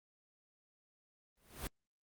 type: noise with exponential growth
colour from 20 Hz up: pink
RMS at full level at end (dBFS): -38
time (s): 1.37-1.67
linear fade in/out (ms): 1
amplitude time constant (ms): 65
effects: Opus 32 kbps